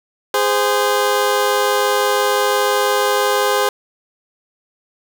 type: tone pair together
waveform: 20% pulse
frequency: 411.3 / 517.2 Hz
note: G#4 / C5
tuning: -17 / -20 cents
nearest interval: major third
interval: 397 cents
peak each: -12 dBFS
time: 0.34-3.69 s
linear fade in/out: 2 ms
effects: none